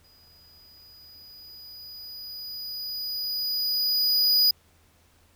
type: tone with exponential growth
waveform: square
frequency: 4933 Hz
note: D#8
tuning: 16 cents flat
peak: -17 dBFS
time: 0.04-4.51 s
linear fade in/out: 5 ms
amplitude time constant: 970 ms
effects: added 83 Hz sine -62 dBFS peak until 5.35 s + pink hiss -62 dBFS RMS until 5.35 s